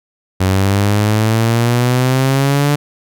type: exponential sweep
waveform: sawtooth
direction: up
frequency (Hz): 93.1 to 146.83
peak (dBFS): -7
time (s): 0.4-2.76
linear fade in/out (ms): 10
effects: none